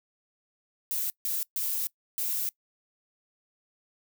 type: noise bursts at uneven times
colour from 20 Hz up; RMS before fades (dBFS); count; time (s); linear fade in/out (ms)
violet; -30; 4; 0.91-1.1 / 1.25-1.43 / 1.56-1.87 / 2.18-2.49; 0
effects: noise-tail reverb RT60 0.1 s tail -23 dB re dry